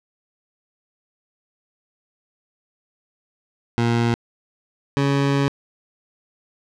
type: tone pair in turn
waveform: 20% pulse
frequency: 117.5 / 139.73 Hz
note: A#2 / C#3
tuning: +14 / +14 cents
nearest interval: minor third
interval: 300 cents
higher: second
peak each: -12 dBFS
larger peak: neither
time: 3.78-4.14 / 4.97-5.48 s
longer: second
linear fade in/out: 0 ms
effects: low-pass 5000 Hz 12 dB/octave